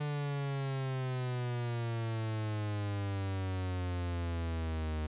45% pulse exponential sweep, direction down, 148.3 to 76.7 Hz, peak -33 dBFS, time 0-5.07 s, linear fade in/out 10 ms, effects resampled to 8000 Hz

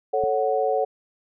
sine chord, F# minor, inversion first, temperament equal, 440 / 554.4 / 740 Hz, A4 / C#5 / F#5, 0 / 0 / 0 cents, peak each -24 dBFS, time 0.13-0.85 s, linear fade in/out 10 ms
click, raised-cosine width 3 ms, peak -23 dBFS, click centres 0.238 s
effects none

